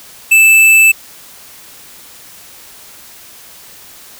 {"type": "tone with hard clipping", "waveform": "sine", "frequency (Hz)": 2637, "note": "E7", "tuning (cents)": 0, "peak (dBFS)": -5, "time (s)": [0.31, 0.92], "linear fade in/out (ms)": 10, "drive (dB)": 14, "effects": ["white hiss -37 dBFS RMS until 4.19 s"]}